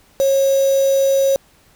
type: tone with quantisation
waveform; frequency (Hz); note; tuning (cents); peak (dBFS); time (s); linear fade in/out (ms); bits
sine; 544; C#5; -33; -12; 0.2-1.36; 0; 4
effects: pink hiss -53 dBFS RMS until 1.75 s